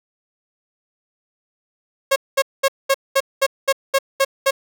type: tone bursts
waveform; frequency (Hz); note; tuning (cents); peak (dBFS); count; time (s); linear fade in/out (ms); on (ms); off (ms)
sawtooth; 544; C#5; -33; -9; 10; 2.11-4.51; 10; 51; 210
effects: none